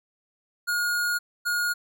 square tone pair in turn, 1434 / 1434 Hz, F6 / F6, +45 / +45 cents, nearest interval unison, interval 0 cents, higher neither, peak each -24 dBFS, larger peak neither, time 0.67-1.19 / 1.45-1.74 s, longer first, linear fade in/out 20 ms, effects none

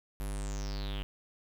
square tone with low-pass filter sweep, 50 Hz, G1, 35 cents sharp, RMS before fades -36 dBFS, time 0.2-1.03 s, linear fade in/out 0 ms, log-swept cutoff 12000 to 2900 Hz, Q 8, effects 9-bit

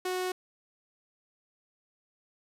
sawtooth tone, 367.4 Hz, F#4, 12 cents flat, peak -26 dBFS, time 0.05-0.32 s, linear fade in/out 5 ms, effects resampled to 32000 Hz + 9-bit

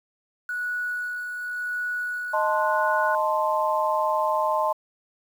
sine tone with tremolo, 1468 Hz, F#6, 14 cents flat, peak -25 dBFS, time 0.49-3.15 s, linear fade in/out 2 ms, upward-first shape sine, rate 0.9 Hz, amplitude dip 40%
sine chord, A diminished, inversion second, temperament equal, 622.3 / 880 / 1046.5 Hz, Eb5 / A5 / C6, 0 / 0 / 0 cents, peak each -25 dBFS, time 2.33-4.73 s, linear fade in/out 10 ms
effects 8-bit

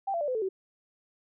sine tone with pitch steps, 784 / 678.6 / 587.3 / 508.4 / 440 / 380.8 Hz, G5 / F5 / D5 / C5 / A4 / F#4, 0 / -50 / 0 / -50 / 0 / +50 cents, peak -27 dBFS, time 0.07-0.49 s, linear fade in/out 10 ms, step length 70 ms, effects none

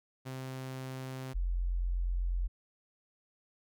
sawtooth / sine tone pair in turn, 130.81 / 44.07 Hz, C3 / F1, 0 / +16 cents, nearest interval octave + perfect fifth, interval 1884 cents, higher first, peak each -35 / -29 dBFS, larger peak second, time 0.25-1.34 / 1.34-2.48 s, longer second, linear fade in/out 20 ms, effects none

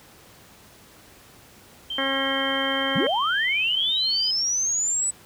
sine tone with pitch glide, 3136 to 3079 Hz, G7 to G7, 0 to -32 cents, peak -27 dBFS, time 1.9-4.31 s, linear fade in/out 5 ms, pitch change -32 cents, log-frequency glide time 3.42-3.5 s
harmonic tone, 270.8 Hz, C#4, 40 cents flat, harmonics 1 / 2 / 3 / 4 / 5 / 6 / 7 / 8, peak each -30 / -29 / -35 / -32 / -34 / -31 / -31 / -34 dBFS, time 1.98-3.07 s, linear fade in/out 2 ms
sine linear sweep, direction up, 110 to 8020 Hz, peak -21 dBFS, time 2.95-5.11 s, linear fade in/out 10 ms
effects pink hiss -50 dBFS RMS until 5.25 s + high-pass 60 Hz 12 dB/octave

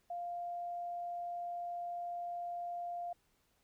sine tone, 698.5 Hz, F5, in tune, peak -38 dBFS, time 0.1-3.13 s, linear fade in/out 5 ms, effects pink hiss -75 dBFS RMS until 3.63 s

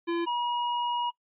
square tone pair in turn, 340 / 961.7 Hz, F4 / B5, -46 / -46 cents, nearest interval octave + tritone, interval 1800 cents, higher second, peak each -27 dBFS, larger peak neither, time 0.07-0.26 / 0.26-1.11 s, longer second, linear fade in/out 20 ms, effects noise-tail reverb RT60 0.1 s tail -24 dB re dry + resampled to 8000 Hz

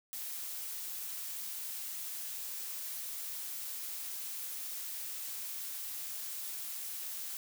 blue noise, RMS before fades -41 dBFS, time 0.13-7.37 s, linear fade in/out 0 ms, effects none

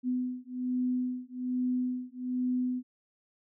sine beating tone pair, 250.6 / 251.8 Hz, B3 / B3, +25 / +34 cents, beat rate 1.2 Hz, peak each -32 / -32 dBFS, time 0.03-2.83 s, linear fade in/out 50 ms, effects none

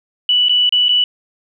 sine tone with dropouts, 2960 Hz, F#7, in tune, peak -10 dBFS, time 0.29-1.04 s, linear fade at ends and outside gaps 2 ms, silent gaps 0.485-0.494 / 0.693-0.724 / 0.884-0.891 s, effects none

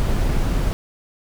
brown noise, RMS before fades -19 dBFS, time 0-0.73 s, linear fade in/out 0 ms, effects none

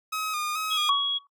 sawtooth tone with vibrato, 1244.5 Hz, D#6, in tune, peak -24 dBFS, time 0.12-0.9 s, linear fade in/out 10 ms, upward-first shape square, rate 2.3 Hz, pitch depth 39 cents each way
sine tone, 3322 Hz, G#7, in tune, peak -24 dBFS, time 0.7-1.19 s, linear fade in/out 20 ms
sine tone with exponential decay, 1125 Hz, C#6, 25 cents sharp, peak -17 dBFS, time 0.89-1.27 s, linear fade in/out 2 ms, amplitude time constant 81 ms
effects noise-tail reverb RT60 0.1 s tail -19 dB re dry

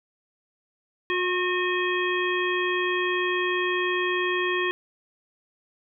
harmonic tone with a mistuned harmonic, 360.9 Hz, F#4, 43 cents flat, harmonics 1 / 3 / 5 / 7 / 9, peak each -26 / -30 / -28 / -31 / -34 dBFS, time 1.1-4.71 s, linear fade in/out 0 ms, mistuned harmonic 5, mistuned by +25 cents, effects none

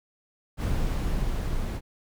brown noise with level ramp, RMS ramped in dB -25 to -29 dBFS, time 0.57-1.81 s, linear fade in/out 50 ms, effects none

